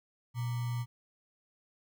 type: tone with sample-and-hold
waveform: sine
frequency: 120.6 Hz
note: B2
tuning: 41 cents flat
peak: -31 dBFS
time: 0.34-0.86 s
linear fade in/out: 50 ms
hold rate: 1050 Hz
effects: none